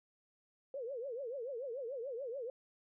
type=tone with vibrato; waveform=sine; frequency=506 Hz; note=B4; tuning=42 cents sharp; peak=-39 dBFS; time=0.74-2.5 s; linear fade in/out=2 ms; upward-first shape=triangle; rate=6.9 Hz; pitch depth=250 cents each way; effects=none